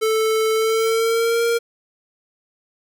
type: tone with pitch glide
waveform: square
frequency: 440 to 465.9 Hz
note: A4 to A#4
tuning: 0 to -1 cents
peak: -17 dBFS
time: 0.01-1.59 s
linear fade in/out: 20 ms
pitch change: +99 cents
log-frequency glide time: 0.53-1.44 s
effects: none